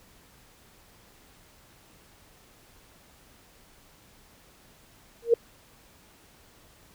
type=tone with exponential growth; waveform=sine; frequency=466.2 Hz; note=A#4; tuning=in tune; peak=-12 dBFS; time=5.22-5.34 s; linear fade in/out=5 ms; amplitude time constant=24 ms; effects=pink hiss -57 dBFS RMS until 6.94 s